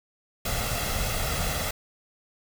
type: noise with comb filter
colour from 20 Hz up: pink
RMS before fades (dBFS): -28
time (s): 0.45-1.71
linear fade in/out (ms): 5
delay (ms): 1.5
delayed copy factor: +0.6
effects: none